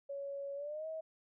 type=tone with pitch glide; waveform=sine; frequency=559 to 638.4 Hz; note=C#5 to D#5; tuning=+14 to +44 cents; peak=-39 dBFS; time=0.09-1.01 s; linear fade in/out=10 ms; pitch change=+230 cents; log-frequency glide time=0.55-0.87 s; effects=none